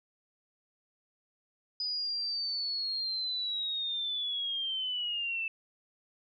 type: linear sweep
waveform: sine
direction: down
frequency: 4978 to 2637 Hz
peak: -31 dBFS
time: 1.8-5.48 s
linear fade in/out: 2 ms
effects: none